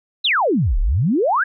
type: exponential two-way sweep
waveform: sine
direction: down then up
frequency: 4186 to 31.65 to 1728 Hz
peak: -14 dBFS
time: 0.24-1.44 s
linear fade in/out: 10 ms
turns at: 0.79 s
effects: none